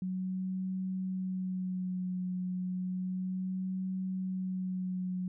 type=tone with vibrato; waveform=sine; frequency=185 Hz; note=F#3; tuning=in tune; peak=-32 dBFS; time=0.02-5.28 s; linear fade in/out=2 ms; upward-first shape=sine; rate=0.32 Hz; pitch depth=23 cents each way; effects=none